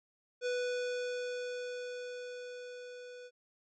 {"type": "tone with level ramp", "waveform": "square", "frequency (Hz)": 493.9, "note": "B4", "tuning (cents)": 0, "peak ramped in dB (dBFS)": [-32, -48], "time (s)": [0.41, 3.31], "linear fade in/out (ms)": 50, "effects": ["resampled to 16000 Hz"]}